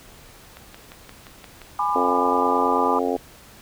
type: click train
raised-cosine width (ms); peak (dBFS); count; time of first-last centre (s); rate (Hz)
0.3; -24; 7; 0.57-1.617; 5.73
type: chord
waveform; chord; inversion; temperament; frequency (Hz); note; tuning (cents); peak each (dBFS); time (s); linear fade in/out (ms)
sine; G# diminished; none; just; 830.6 / 996.7 / 1196.1; G#5 / B5 / D6; 0 / +16 / +31; -24; 1.79-2.99; 2
type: harmonic tone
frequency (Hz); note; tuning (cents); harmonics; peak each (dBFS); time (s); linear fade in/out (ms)
89; F2; +33; 3 / 4 / 5 / 6 / 7 / 8 / 9; -26 / -29 / -25 / -30 / -32 / -29 / -31; 1.95-3.17; 10
effects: pink hiss -47 dBFS RMS until 3.61 s